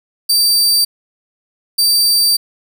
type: tone bursts at uneven times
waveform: sawtooth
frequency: 4653 Hz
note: D8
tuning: 17 cents flat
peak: -7 dBFS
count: 2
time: 0.29-0.85 / 1.78-2.37 s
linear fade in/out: 10 ms
effects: none